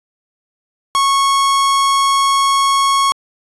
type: tone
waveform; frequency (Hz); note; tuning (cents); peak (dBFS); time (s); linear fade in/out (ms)
45% pulse; 1100; C#6; -14; -11; 0.95-3.12; 0
effects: resampled to 24000 Hz